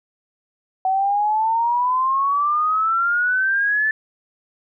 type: exponential sweep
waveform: sine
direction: up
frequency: 750 to 1760 Hz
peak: -16 dBFS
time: 0.85-3.91 s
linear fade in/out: 2 ms
effects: none